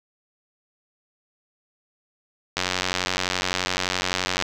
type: click train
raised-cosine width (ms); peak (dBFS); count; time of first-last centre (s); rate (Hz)
0.2; -5; 171; 2.57-4.424; 91.7
effects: none